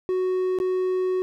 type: tone with dropouts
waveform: triangle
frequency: 370 Hz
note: F#4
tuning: in tune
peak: -19 dBFS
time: 0.09-1.22 s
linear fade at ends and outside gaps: 0 ms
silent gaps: 0.587-0.601 s
effects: none